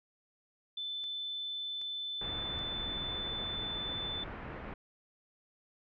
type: tone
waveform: sine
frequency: 3520 Hz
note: A7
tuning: in tune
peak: -36 dBFS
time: 0.77-4.24 s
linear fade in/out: 5 ms
type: click train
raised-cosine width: 0.2 ms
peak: -37 dBFS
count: 3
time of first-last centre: 1.04-2.59 s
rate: 1.29 Hz
type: low-pass noise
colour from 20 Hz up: pink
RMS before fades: -43 dBFS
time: 2.21-4.74 s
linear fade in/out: 5 ms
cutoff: 2200 Hz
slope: 24 dB/octave
effects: none